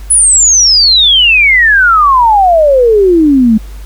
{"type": "exponential sweep", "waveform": "sine", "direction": "down", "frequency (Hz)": [10310, 211], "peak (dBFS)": -3, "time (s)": [0.1, 3.58], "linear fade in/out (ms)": 10, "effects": ["added 50 Hz sine -23 dBFS peak until 3.85 s", "pink hiss -39 dBFS RMS until 3.85 s"]}